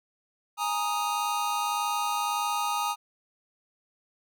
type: chord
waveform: square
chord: Ab suspended second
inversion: none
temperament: equal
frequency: 830.6 / 932.3 / 1244.5 Hz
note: Ab5 / Bb5 / Eb6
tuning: 0 / 0 / 0 cents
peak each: -32 / -32 / -31 dBFS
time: 0.57-2.96 s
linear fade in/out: 50 ms
effects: none